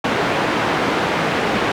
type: band-pass noise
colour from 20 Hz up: pink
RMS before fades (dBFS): -19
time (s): 0.04-1.72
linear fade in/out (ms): 5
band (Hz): 200 to 2400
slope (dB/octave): 12
effects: none